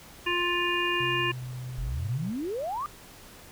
harmonic tone, 351.2 Hz, F4, 10 cents sharp, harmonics 1 / 3 / 5 / 7 / 8, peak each -31 / -31 / -31 / -31 / -31 dBFS, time 0.26-1.32 s, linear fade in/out 10 ms
sine tone with pitch glide, 130 to 126.15 Hz, C3 to B2, -11 to +37 cents, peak -34 dBFS, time 1-2.3 s, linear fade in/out 5 ms, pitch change -52 cents, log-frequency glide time 1.13-1.27 s
sine exponential sweep, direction up, 41.06 to 1235 Hz, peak -29 dBFS, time 1.78-2.86 s, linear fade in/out 0 ms
effects pink hiss -49 dBFS RMS until 3.51 s

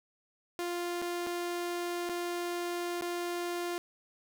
sawtooth tone with dropouts, 349.2 Hz, F4, in tune, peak -29 dBFS, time 0.59-3.78 s, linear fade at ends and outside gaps 0 ms, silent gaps 1.018-1.023 / 1.265-1.27 / 2.09-2.095 / 3.011-3.022 s, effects none

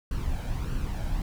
brown noise with flanger, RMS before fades -29 dBFS, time 0.11-1.22 s, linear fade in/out 2 ms, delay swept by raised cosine 0.67 to 1.3 ms, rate 1.6 Hz, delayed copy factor +0.55, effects none

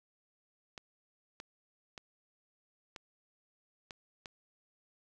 clicks, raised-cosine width 0.2 ms, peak -27 dBFS, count 6, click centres 0.778 / 1.401 / 1.978 / 2.962 / 3.908 / 4.258 s, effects none

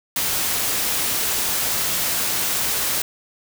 white noise, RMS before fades -22 dBFS, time 0.16-3.02 s, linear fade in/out 2 ms, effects none

